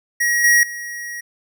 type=tone with level steps; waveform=square; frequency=1900 Hz; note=A#6; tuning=33 cents sharp; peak=-16 / -11 / -28 dBFS; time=0.2-1.21 s; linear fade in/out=10 ms; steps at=0.44 / 0.63 s; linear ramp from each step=2 ms; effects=none